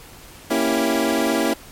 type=chord; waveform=25% pulse; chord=A# diminished seventh; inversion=none; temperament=equal; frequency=233.1 / 277.2 / 329.6 / 392 Hz; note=A#3 / C#4 / E4 / G4; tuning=0 / 0 / 0 / 0 cents; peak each=-20 / -19 / -18 / -23 dBFS; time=0.5-1.54 s; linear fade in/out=10 ms; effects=pink hiss -43 dBFS RMS until 1.71 s + MP3 64 kbps